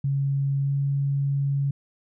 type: tone with pitch glide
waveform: sine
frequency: 138.59 to 139.63 Hz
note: C#3 to C#3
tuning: 0 to +13 cents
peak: -21 dBFS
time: 0.04-1.71 s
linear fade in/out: 5 ms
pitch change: +13 cents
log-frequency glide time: 0.63-0.7 s
effects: none